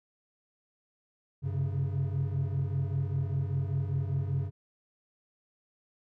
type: tone cluster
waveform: triangle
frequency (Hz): 95.8 / 134.6 / 139.7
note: G2 / C3 / C#3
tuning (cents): -39 / +49 / +14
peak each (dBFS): -30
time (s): 1.42-4.51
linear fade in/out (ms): 50
effects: tanh soft clip ceiling -19 dBFS